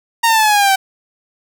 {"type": "exponential sweep", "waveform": "sawtooth", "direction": "down", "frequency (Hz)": [932.3, 764], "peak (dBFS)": -6, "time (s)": [0.23, 0.76], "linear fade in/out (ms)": 10, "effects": []}